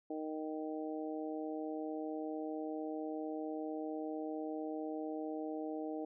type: harmonic tone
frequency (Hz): 155.56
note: D#3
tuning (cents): 0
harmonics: 2 / 3 / 4 / 5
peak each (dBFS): -40 / -44 / -46 / -48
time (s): 0.1-6.05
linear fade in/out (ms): 5
effects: none